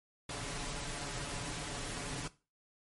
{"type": "noise with comb filter", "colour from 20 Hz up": "pink", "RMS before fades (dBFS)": -40, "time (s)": [0.29, 2.28], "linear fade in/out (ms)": 5, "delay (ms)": 7, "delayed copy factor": 0.6, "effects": ["noise-tail reverb RT60 0.3 s tail -17 dB re dry", "MP3 48 kbps"]}